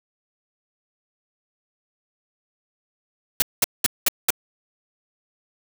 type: noise bursts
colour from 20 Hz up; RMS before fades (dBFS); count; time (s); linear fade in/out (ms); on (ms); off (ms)
white; -17; 5; 3.4-4.305; 2; 21; 200
effects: none